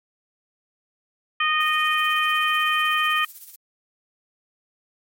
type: harmonic tone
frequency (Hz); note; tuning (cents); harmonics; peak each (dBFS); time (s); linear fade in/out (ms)
618; D#5; -12; 2 / 3 / 4 / 5; -22 / -24 / -25 / -26; 1.4-3.25; 5
type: noise with tremolo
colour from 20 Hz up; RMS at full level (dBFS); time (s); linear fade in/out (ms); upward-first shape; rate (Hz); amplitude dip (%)
violet; -38; 1.6-3.56; 10; sine; 16; 60
effects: MP3 64 kbps